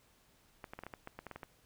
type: clicks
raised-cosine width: 0.5 ms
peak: -29 dBFS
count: 12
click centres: 0.642 / 0.735 / 0.79 / 0.836 / 0.866 / 0.938 / 1.074 / 1.19 / 1.267 / 1.313 / 1.36 / 1.432 s
effects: pink hiss -68 dBFS RMS until 1.65 s